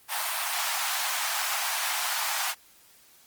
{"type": "high-pass noise", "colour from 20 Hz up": "pink", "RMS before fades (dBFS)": -29, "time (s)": [0.08, 2.55], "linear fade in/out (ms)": 50, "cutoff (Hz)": 720, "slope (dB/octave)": 48, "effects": ["white hiss -57 dBFS RMS until 3.26 s", "Opus 32 kbps"]}